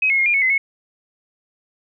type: tone with pitch steps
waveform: sine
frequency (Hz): 2537 / 2171 / 2140 / 2407 / 2204 / 2046 / 2191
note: D#7 / C#7 / C7 / D7 / C#7 / C7 / C#7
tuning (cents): +33 / -37 / +38 / +42 / -11 / -39 / -21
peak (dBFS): -14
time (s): 0.02-0.58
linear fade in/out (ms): 5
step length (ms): 80
effects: none